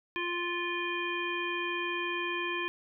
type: harmonic tone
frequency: 349.2 Hz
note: F4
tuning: in tune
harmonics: 1 / 3 / 5 / 7 / 9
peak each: -36 / -37 / -37 / -36 / -41 dBFS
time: 0.16-2.68 s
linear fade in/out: 0 ms
effects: none